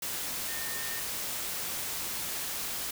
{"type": "tone in noise", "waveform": "sine", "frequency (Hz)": 1825, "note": "A#6", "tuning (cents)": -37, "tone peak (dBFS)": -41, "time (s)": [0.48, 1], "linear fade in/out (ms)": 5, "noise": "white", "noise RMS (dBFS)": -35, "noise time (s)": [0.02, 2.91], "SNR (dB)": -9, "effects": []}